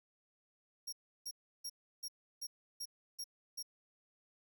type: tone bursts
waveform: sawtooth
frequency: 5588 Hz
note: F8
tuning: in tune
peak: -38 dBFS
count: 8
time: 0.87-3.628 s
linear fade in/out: 10 ms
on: 56 ms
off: 330 ms
effects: none